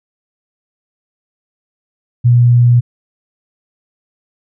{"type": "tone", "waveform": "sine", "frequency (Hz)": 121, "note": "B2", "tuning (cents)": -35, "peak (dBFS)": -5, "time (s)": [2.24, 2.81], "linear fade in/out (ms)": 20, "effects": []}